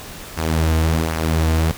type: tone with flanger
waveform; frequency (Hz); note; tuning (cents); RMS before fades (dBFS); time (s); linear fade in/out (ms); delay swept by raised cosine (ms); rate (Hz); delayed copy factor
sawtooth; 80.3; E2; -45; -18; 0.37-1.72; 10; 0.24 to 5.34; 1.3; -0.5
effects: pink hiss -35 dBFS RMS until 1.77 s